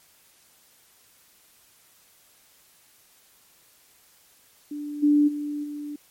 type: tone with level steps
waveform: sine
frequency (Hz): 293.7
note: D4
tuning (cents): 0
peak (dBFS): -30 / -15 / -27 / -31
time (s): 4.71-5.96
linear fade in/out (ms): 5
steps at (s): 5.02 / 5.27 / 5.63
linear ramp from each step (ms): 20
effects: white hiss -58 dBFS RMS until 6.1 s + MP3 64 kbps